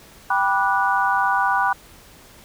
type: chord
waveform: sine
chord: G major seventh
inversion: none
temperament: just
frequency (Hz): 784 / 980 / 1176 / 1470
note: G5 / B5 / D6 / F#6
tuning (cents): 0 / -14 / +2 / -12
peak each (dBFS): -22 / -21 / -24 / -22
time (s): 0.3-1.73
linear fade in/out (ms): 5
effects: pink hiss -47 dBFS RMS until 2.44 s